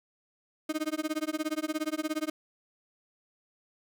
35% pulse tone with tremolo, 310 Hz, D#4, 6 cents flat, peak -25 dBFS, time 0.69-2.3 s, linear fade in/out 5 ms, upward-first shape sine, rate 17 Hz, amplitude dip 100%, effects none

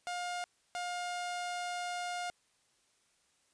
sawtooth tone bursts at uneven times, 710 Hz, F5, 28 cents sharp, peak -32 dBFS, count 2, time 0.07-0.44 / 0.75-2.3 s, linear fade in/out 0 ms, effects white hiss -72 dBFS RMS until 3.53 s + resampled to 22050 Hz

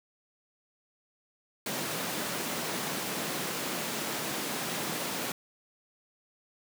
pink high-pass noise, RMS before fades -34 dBFS, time 1.66-5.32 s, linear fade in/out 2 ms, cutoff 160 Hz, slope 24 dB/octave, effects none

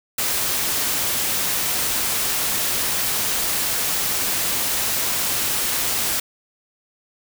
white noise, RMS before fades -22 dBFS, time 0.18-6.2 s, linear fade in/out 5 ms, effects none

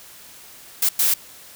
blue noise bursts at uneven times, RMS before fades -18 dBFS, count 2, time 0.82-0.89 / 0.99-1.14 s, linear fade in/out 5 ms, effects white hiss -44 dBFS RMS until 1.55 s

